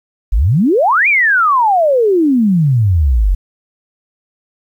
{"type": "exponential two-way sweep", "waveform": "sine", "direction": "up then down", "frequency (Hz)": [42.61, 2476, 42.61], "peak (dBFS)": -8, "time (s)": [0.32, 3.35], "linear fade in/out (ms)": 10, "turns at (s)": 1.08, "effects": ["8-bit"]}